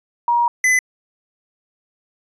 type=tone pair in turn; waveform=sine / square; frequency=950 / 2015 Hz; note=A#5 / B6; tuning=+33 / +34 cents; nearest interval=octave + minor second; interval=1301 cents; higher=second; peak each=-13 dBFS; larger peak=neither; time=0.28-0.48 / 0.64-0.79 s; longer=first; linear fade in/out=2 ms; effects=resampled to 22050 Hz